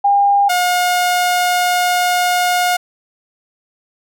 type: tone pair in turn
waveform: sine / sawtooth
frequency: 805 / 717.2 Hz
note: G5 / F5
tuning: +46 / +46 cents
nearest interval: major second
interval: 200 cents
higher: first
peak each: -9 dBFS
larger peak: neither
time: 0.04-0.49 / 0.49-2.77 s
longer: second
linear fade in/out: 10 ms
effects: none